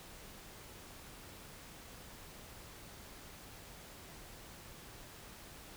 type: silence
effects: pink hiss -53 dBFS RMS until 5.76 s